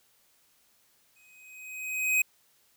square tone with exponential growth, 2518 Hz, D#7, 20 cents sharp, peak -21 dBFS, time 1.16-2.22 s, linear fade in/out 5 ms, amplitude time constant 230 ms, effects white hiss -66 dBFS RMS until 2.76 s

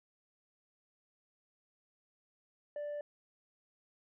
triangle tone with tanh clipping, 587.3 Hz, D5, in tune, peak -38 dBFS, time 2.76-3.01 s, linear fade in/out 2 ms, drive 7 dB, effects none

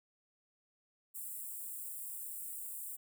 white high-pass noise, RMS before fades -44 dBFS, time 1.14-2.97 s, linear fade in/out 20 ms, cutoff 7600 Hz, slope 96 dB/octave, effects none

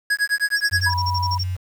square tone with tremolo, 1664 Hz, G#6, 3 cents sharp, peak -16 dBFS, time 0.1-0.94 s, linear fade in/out 5 ms, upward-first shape sine, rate 9.5 Hz, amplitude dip 100%
sine tone bursts, 5500 Hz, F8, 27 cents flat, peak -23 dBFS, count 11, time 0.56-1.437 s, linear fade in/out 10 ms, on 47 ms, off 36 ms
sine tone with pitch glide, 90.4 to 91.71 Hz, F#2 to F#2, -40 to -15 cents, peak -22 dBFS, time 0.71-1.57 s, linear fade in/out 20 ms, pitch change +25 cents, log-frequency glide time 0.86-1.45 s
sine tone, 974 Hz, B5, 24 cents flat, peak -22 dBFS, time 0.86-1.38 s, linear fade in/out 10 ms
effects low-pass 10000 Hz 12 dB/octave + 7-bit

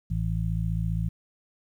harmonic tone, 55 Hz, A1, in tune, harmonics 1 / 2 / 3, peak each -29 / -29 / -29 dBFS, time 0.1-1.09 s, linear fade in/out 10 ms, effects 10-bit

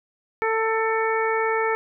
harmonic tone with a mistuned harmonic, 445.8 Hz, A4, 23 cents sharp, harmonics 1 / 2 / 3 / 4 / 5, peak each -23 / -26 / -28 / -29 / -30 dBFS, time 0.42-1.75 s, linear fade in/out 0 ms, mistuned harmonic 3, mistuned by -16 cents, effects none

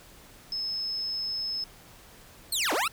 sine tone, 5200 Hz, E8, 24 cents flat, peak -29 dBFS, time 0.52-1.64 s, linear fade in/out 2 ms
20% pulse linear two-way sweep, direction down then up, 4461 to 261.6 to 1400 Hz, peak -20 dBFS, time 2.52-2.88 s, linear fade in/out 5 ms, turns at 2.73 s
effects pink hiss -52 dBFS RMS until 2.92 s

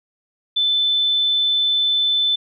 sine tone, 3520 Hz, A7, in tune, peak -15 dBFS, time 0.56-2.36 s, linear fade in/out 10 ms, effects none

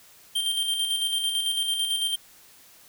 square tone with tremolo, 3163 Hz, G7, 15 cents sharp, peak -23 dBFS, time 0.35-2.16 s, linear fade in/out 10 ms, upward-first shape square, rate 9 Hz, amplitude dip 40%, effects white hiss -53 dBFS RMS until 2.88 s

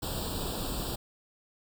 pink noise with comb filter, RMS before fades -34 dBFS, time 0.02-0.96 s, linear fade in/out 10 ms, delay 0.24 ms, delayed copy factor +1, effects none

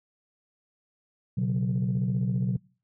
sine chord, B suspended second, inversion none, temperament equal, 123.47 / 138.59 / 185 Hz, B2 / C#3 / F#3, 0 / 0 / 0 cents, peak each -26 / -29 / -26 dBFS, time 1.37-2.57 s, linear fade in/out 10 ms, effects noise-tail reverb RT60 0.4 s tail -25 dB re dry + tanh soft clip ceiling -19 dBFS

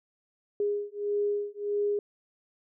sine beating tone pair, 410 / 411.6 Hz, G#4 / G#4, -22 / -16 cents, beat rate 1.6 Hz, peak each -30 / -30 dBFS, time 0.6-1.99 s, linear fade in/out 2 ms, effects none

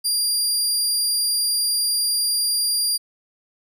25% pulse tone, 4790 Hz, D8, 33 cents sharp, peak -14 dBFS, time 0.04-2.98 s, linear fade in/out 20 ms, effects none

